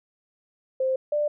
sine tone pair in turn, 523.3 / 592.7 Hz, C5 / D5, 0 / +16 cents, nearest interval major second, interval 216 cents, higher second, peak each -21 dBFS, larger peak neither, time 0.8-0.96 / 1.12-1.28 s, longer neither, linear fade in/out 5 ms, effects none

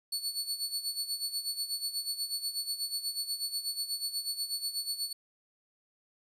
sawtooth tone with tremolo, 4435 Hz, C#8, in tune, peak -27 dBFS, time 0.12-5.13 s, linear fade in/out 5 ms, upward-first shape sine, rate 8.2 Hz, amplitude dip 75%, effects resampled to 32000 Hz + 11-bit

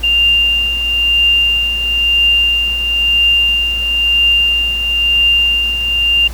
sine tone with tremolo, 2794 Hz, F7, in tune, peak -7 dBFS, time 0.03-6.28 s, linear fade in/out 10 ms, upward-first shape triangle, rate 1 Hz, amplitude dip 60%, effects added 57 Hz sine -23 dBFS peak until 6.33 s + pink hiss -34 dBFS RMS until 6.33 s

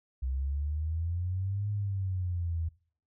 sine exponential two-way sweep, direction up then down, 63.5 to 104.2 to 80.5 Hz, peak -29 dBFS, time 0.22-2.69 s, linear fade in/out 10 ms, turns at 1.7 s, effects noise-tail reverb RT60 0.5 s tail -23 dB re dry

